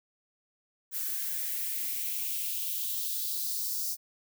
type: noise with high-pass filter sweep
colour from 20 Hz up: violet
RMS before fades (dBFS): -33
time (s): 0.91-3.97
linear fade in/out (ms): 50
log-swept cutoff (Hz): 1400 to 5300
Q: 2.9
effects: none